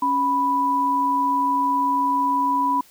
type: tone pair together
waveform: sine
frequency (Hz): 277 / 987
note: C#4 / B5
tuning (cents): -1 / -1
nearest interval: octave + minor seventh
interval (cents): 2200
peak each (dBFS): -26 / -18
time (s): 0.02-2.81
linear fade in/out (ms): 5
effects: white hiss -52 dBFS RMS until 2.9 s